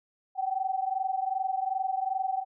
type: tone pair together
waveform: sine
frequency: 756 / 778.6 Hz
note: F#5 / G5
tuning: +37 / -12 cents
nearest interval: minor second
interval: 51 cents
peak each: -29 / -31 dBFS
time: 0.35-2.45 s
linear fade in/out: 50 ms
effects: none